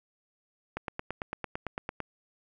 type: click train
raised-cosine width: 0.5 ms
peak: -18 dBFS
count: 12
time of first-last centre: 0.77-2.003 s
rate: 8.92 Hz
effects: none